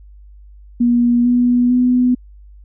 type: tone with pitch steps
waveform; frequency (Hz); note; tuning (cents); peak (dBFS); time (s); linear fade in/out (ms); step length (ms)
sine; 240 / 244.5 / 249; B3 / B3 / B3; -49 / -17 / +14; -10; 0.8-2.15; 10; 450
effects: added 50 Hz sine -38 dBFS peak until 2.64 s